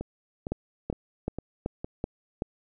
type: two click trains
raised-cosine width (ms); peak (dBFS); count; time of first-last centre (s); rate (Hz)
2; -20 / -15; 5 / 6; 0.01-1.845 / 0.52-2.421; 2.18 / 2.63
effects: none